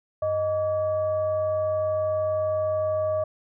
sine tone with frequency modulation, 622 Hz, D#5, 1 cent flat, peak -22 dBFS, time 0.22-3.24 s, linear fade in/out 5 ms, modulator 525 Hz, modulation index 0.42, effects none

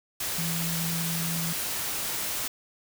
sine tone in noise, 166.6 Hz, E3, 19 cents sharp, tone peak -30 dBFS, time 0.38-1.53 s, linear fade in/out 5 ms, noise white, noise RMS -31 dBFS, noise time 0.2-2.48 s, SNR -2 dB, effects none

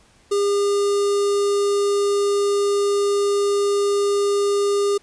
square tone with notch filter, 404 Hz, G#4, 48 cents flat, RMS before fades -19 dBFS, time 0.31-4.98 s, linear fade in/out 10 ms, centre 2200 Hz, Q 0.83, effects pink hiss -55 dBFS RMS until 5.02 s + resampled to 22050 Hz

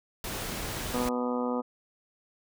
pink noise, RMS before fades -35 dBFS, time 0.24-1.09 s, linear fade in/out 2 ms
harmonic tone, 123.47 Hz, B2, in tune, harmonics 2 / 3 / 4 / 5 / 6 / 7 / 8 / 9 / 10, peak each -30 / -41 / -32 / -42 / -40 / -41 / -39 / -46 / -39 dBFS, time 0.93-1.62 s, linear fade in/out 20 ms
effects none

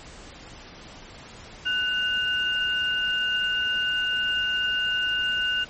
sine tone pair together, 1492.3 / 2817 Hz, F#6 / F7, +14 / +14 cents, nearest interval major seventh, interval 1100 cents, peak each -25 dBFS, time 1.65-5.65 s, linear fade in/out 20 ms, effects pink hiss -44 dBFS RMS until 5.69 s + MP3 32 kbps

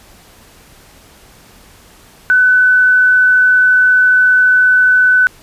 sine tone with frequency modulation, 1502 Hz, F#6, 26 cents sharp, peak -6 dBFS, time 2.3-5.27 s, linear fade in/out 0 ms, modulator 34.6 Hz, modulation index 0.25, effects pink hiss -43 dBFS RMS until 5.42 s + resampled to 32000 Hz

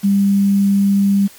sine tone with quantisation, 198.8 Hz, G3, 25 cents sharp, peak -10 dBFS, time 0.03-1.28 s, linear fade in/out 20 ms, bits 6, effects white hiss -42 dBFS RMS until 1.38 s + MP3 96 kbps

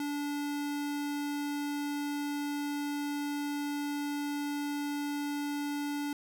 square tone, 289.6 Hz, D4, 24 cents flat, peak -33 dBFS, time 0-6.13 s, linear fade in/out 2 ms, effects none

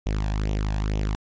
sawtooth tone with flanger, 51.91 Hz, G#1, in tune, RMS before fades -25 dBFS, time 0.06-1.15 s, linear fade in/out 0 ms, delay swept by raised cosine 0.32 to 1.21 ms, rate 2.2 Hz, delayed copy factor +0.7, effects resampled to 16000 Hz

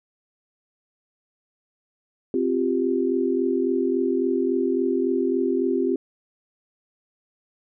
sine chord, C suspended fourth, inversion none, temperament just, 261.6 / 348.8 / 392.4 Hz, C4 / F4 / G4, 0 / -2 / +2 cents, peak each -24 dBFS, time 2.34-5.96 s, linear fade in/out 2 ms, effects none

